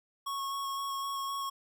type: tone with vibrato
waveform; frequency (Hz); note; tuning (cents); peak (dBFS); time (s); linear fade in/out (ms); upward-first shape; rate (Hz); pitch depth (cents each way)
square; 1100; C#6; -14; -34; 0.26-1.5; 10; square; 3.9; 10
effects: none